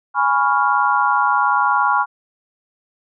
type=chord; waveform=sine; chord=C# dominant seventh; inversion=second; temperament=equal; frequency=830.6 / 987.8 / 1108.7 / 1396.9 Hz; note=G#5 / B5 / C#6 / E#6; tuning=0 / 0 / 0 / 0 cents; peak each=-19 dBFS; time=0.14-2.06 s; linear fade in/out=50 ms; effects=none